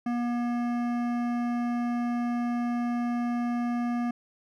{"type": "tone with hard clipping", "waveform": "sine", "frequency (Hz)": 240, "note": "B3", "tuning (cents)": -49, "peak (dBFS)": -28, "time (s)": [0.06, 4.11], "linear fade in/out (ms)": 5, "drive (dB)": 14, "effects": []}